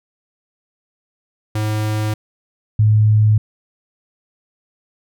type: tone pair in turn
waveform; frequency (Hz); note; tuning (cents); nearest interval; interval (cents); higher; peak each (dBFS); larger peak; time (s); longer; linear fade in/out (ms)
square / sine; 107.3 / 107.3; A2 / A2; -43 / -43; unison; 0; neither; -18 / -9; second; 1.55-2.14 / 2.79-3.38; neither; 5
effects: none